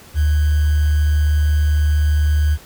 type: tone with sample-and-hold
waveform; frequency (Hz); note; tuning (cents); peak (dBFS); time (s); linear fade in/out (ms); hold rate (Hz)
sine; 75; D2; +37; -12; 0.14-2.58; 50; 1575
effects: pink hiss -43 dBFS RMS until 2.65 s